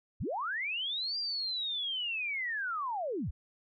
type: linear two-way sweep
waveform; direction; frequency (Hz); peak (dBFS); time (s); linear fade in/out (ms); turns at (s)
sine; up then down; 39 to 4818 to 39; -32; 0.2-3.31; 10; 1.18
effects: none